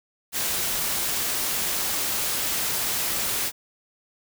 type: noise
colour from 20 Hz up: white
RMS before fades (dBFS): -26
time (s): 0.32-3.52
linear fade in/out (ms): 50
effects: none